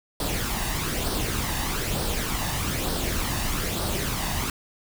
pink noise with flanger, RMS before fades -27 dBFS, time 0.2-4.5 s, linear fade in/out 2 ms, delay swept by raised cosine 0.21 to 1.1 ms, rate 1.1 Hz, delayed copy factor +0.5, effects none

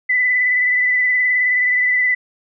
sine tone with vibrato, 1996 Hz, B6, 18 cents sharp, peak -13 dBFS, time 0.09-2.15 s, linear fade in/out 10 ms, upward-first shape sine, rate 19 Hz, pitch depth 25 cents each way, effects none

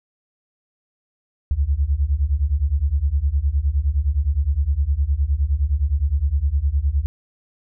sine beating tone pair, 66 / 75.7 Hz, C2 / D#2, +16 / -47 cents, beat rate 9.7 Hz, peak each -20 / -19 dBFS, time 1.51-7.06 s, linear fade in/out 0 ms, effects none

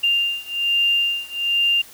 sine beating tone pair, 2794 / 2795.2 Hz, F7 / F7, 0 / +1 cents, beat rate 1.2 Hz, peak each -20 / -21 dBFS, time 0.03-1.82 s, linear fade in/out 10 ms, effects white hiss -44 dBFS RMS until 1.93 s

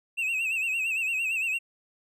triangle tone with vibrato, 2637 Hz, E7, in tune, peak -24 dBFS, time 0.17-1.59 s, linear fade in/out 20 ms, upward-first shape sine, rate 8.8 Hz, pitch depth 86 cents each way, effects none

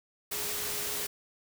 sine tone in noise, 415.6 Hz, G#4, 1 cent sharp, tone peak -45 dBFS, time 0.31-1.07 s, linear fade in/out 10 ms, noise white, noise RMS -34 dBFS, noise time 0.31-1.07 s, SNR -14 dB, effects none

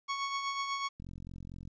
sawtooth tone with tremolo, 1108.7 Hz, C#6, in tune, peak -27 dBFS, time 0.08-0.89 s, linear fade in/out 20 ms, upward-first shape triangle, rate 8.1 Hz, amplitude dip 50%
click train, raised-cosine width 5 ms, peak -34 dBFS, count 31, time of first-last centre 1-1.676 s, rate 44.4 Hz
effects resampled to 16000 Hz + 11-bit

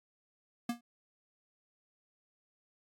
square tone with exponential decay, 237.5 Hz, A#3, 33 cents sharp, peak -30 dBFS, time 0.69-0.81 s, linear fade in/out 5 ms, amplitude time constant 26 ms, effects AAC 64 kbps

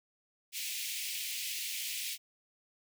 pink high-pass noise, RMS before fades -38 dBFS, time 0.52-2.18 s, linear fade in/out 50 ms, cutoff 2200 Hz, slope 48 dB/octave, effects none

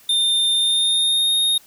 square tone with pitch glide, 3613 to 3708 Hz, A7 to A#7, +45 to -10 cents, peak -16 dBFS, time 0.09-1.58 s, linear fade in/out 5 ms, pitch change +45 cents, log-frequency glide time 0.54-1.35 s, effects white hiss -50 dBFS RMS until 1.66 s

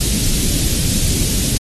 pink band-stop noise, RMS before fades -17 dBFS, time 0-1.58 s, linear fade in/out 10 ms, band 250 to 4300 Hz, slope 12 dB/octave, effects AAC 32 kbps

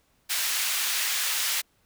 pink high-pass noise, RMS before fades -27 dBFS, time 0.29-1.62 s, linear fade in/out 20 ms, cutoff 2000 Hz, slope 12 dB/octave, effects pink hiss -67 dBFS RMS until 1.85 s

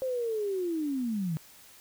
sine linear sweep, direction down, 530 to 151.1 Hz, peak -28 dBFS, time 0.02-1.37 s, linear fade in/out 0 ms, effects white hiss -54 dBFS RMS until 1.8 s

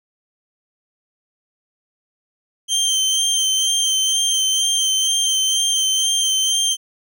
25% pulse tone with vibrato, 3136 Hz, G7, in tune, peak -12 dBFS, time 2.68-6.77 s, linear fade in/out 50 ms, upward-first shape sine, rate 2.1 Hz, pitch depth 21 cents each way, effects none

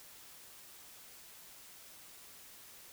silence, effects white hiss -55 dBFS RMS until 2.92 s

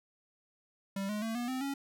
square tone with pitch steps, 196 / 210.1 / 225.1 / 241.3 / 258.6 / 277.2 Hz, G3 / G#3 / A3 / B3 / C4 / C#4, 0 / +20 / +40 / -40 / -20 / 0 cents, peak -34 dBFS, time 0.96-1.74 s, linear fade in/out 5 ms, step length 130 ms, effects none

